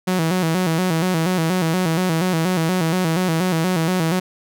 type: tone with vibrato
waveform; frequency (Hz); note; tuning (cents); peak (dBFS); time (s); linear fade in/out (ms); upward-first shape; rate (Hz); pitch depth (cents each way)
sawtooth; 172.8; F3; -18; -13; 0.07-4.2; 10; square; 4.2; 110
effects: none